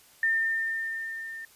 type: tone with level ramp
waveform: sine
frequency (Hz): 1806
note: A6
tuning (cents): +45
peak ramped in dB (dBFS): -21 to -37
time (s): 0.23-1.45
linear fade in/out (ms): 2
effects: white hiss -57 dBFS RMS until 1.55 s + resampled to 32000 Hz